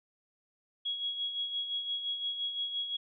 sine tone with tremolo, 3322 Hz, G#7, in tune, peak -30 dBFS, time 0.85-2.97 s, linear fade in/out 10 ms, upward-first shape sine, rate 5.8 Hz, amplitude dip 55%, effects none

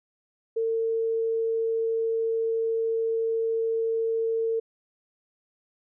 sine tone, 452.3 Hz, A4, 48 cents sharp, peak -23 dBFS, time 0.56-4.6 s, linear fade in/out 10 ms, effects none

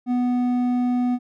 sine tone with hard clipping, 246.9 Hz, B3, in tune, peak -20 dBFS, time 0.06-1.19 s, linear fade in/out 50 ms, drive 6 dB, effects none

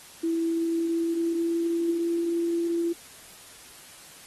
sine tone with pitch glide, 330.7 to 338.6 Hz, E4 to E4, +6 to +46 cents, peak -23 dBFS, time 0.23-2.93 s, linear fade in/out 10 ms, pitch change +40 cents, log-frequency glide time 0.39-2.13 s, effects white hiss -48 dBFS RMS until 4.26 s + AAC 32 kbps

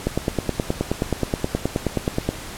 click train, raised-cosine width 2 ms, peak -6 dBFS, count 22, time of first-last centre 0.07-2.29 s, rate 9.46 Hz, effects pink hiss -35 dBFS RMS until 2.57 s + low-pass 12000 Hz 12 dB/octave

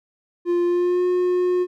triangle tone with pitch glide, 349.2 to 360.3 Hz, F4 to F#4, 0 to -46 cents, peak -15 dBFS, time 0.45-1.67 s, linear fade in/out 50 ms, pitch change +54 cents, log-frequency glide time 0.65-1.04 s, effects none

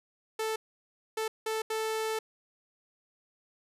sawtooth tone bursts at uneven times, 440 Hz, A4, in tune, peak -26 dBFS, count 4, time 0.39-0.56 / 1.17-1.28 / 1.46-1.62 / 1.7-2.19 s, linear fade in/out 5 ms, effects resampled to 32000 Hz

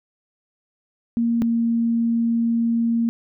sine tone pair in turn, 233.1 / 231.6 Hz, A#3 / A#3, 0 / -11 cents, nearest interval unison, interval 11 cents, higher first, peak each -17 dBFS, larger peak neither, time 1.17-1.42 / 1.42-3.09 s, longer second, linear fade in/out 0 ms, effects none

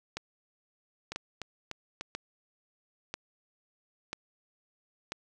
two click trains, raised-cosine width 0.2 ms, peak -18 / -20 dBFS, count 6 / 4, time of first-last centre 0.17-5.12 / 1.12-2.01 s, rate 1.01 / 3.37 Hz, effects none

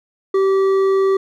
sine tone with hard clipping, 386.8 Hz, G4, 23 cents flat, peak -14 dBFS, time 0.34-1.17 s, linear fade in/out 5 ms, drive 7 dB, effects none

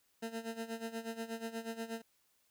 20% pulse tone with tremolo, 227.1 Hz, A#3, 45 cents flat, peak -32 dBFS, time 0.22-2.02 s, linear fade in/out 10 ms, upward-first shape sine, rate 8.3 Hz, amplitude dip 80%, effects white hiss -74 dBFS RMS until 2.5 s

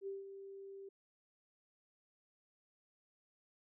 sine tone with ADSR envelope, 392 Hz, G4, in tune, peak -39 dBFS, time 0.01-0.89 s, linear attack 59 ms, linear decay 170 ms, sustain -9 dB, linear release 6 ms, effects none

